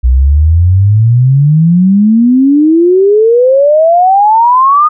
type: exponential sweep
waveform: sine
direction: up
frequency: 60 to 1244.5 Hz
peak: -3 dBFS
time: 0.03-4.89 s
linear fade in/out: 20 ms
effects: none